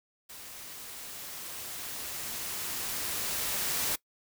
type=noise with level ramp; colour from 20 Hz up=white; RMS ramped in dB=-46 to -30 dBFS; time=0.29-3.96 s; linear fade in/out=10 ms; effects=noise-tail reverb RT60 0.1 s tail -21 dB re dry